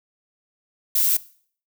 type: noise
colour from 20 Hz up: violet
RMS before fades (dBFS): -19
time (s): 0.95-1.17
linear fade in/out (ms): 5
effects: noise-tail reverb RT60 0.5 s tail -19 dB re dry